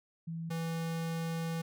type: tone pair in turn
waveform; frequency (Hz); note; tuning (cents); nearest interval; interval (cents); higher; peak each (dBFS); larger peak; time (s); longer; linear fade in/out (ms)
sine / square; 164.81 / 164.81; E3 / E3; 0 / 0; unison; 0; neither; -36 / -34; second; 0.27-0.5 / 0.5-1.62; second; 10
effects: none